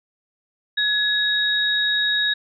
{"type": "tone pair together", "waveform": "sine", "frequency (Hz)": [1686, 3785], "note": ["G#6", "A#7"], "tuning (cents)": [26, 26], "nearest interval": "octave + major second", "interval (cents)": 1400, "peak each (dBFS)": [-21, -20], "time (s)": [0.77, 2.34], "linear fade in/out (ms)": 10, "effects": []}